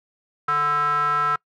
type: tone with band-pass filter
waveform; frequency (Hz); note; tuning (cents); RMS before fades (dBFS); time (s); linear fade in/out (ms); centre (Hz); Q
square; 146.83; D3; 0; -21; 0.48-1.36; 5; 1300; 8.7
effects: noise-tail reverb RT60 0.1 s tail -24 dB re dry